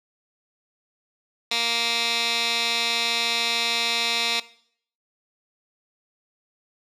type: tone with band-pass filter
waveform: 15% pulse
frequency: 233.1 Hz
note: A#3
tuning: in tune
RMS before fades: -24 dBFS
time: 1.51-4.4 s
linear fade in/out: 5 ms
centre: 3800 Hz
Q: 2.3
effects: noise-tail reverb RT60 0.6 s tail -18 dB re dry